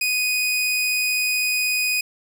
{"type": "tone", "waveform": "sawtooth", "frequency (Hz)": 2489, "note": "D#7", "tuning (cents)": 0, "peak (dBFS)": -16, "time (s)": [0.01, 2.01], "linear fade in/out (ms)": 5, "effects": []}